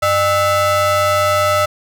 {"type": "ring-modulated tone", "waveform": "square", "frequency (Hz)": 350, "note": "F4", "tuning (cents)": 4, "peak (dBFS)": -10, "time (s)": [0.02, 1.66], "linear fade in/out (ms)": 10, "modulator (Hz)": 955, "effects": []}